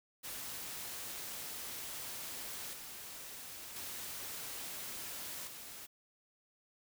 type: noise with level steps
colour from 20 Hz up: white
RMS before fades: -44 / -48 / -44 / -49 dBFS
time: 0.23-5.87 s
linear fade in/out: 20 ms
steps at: 2.73 / 3.76 / 5.47 s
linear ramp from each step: 2 ms
effects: none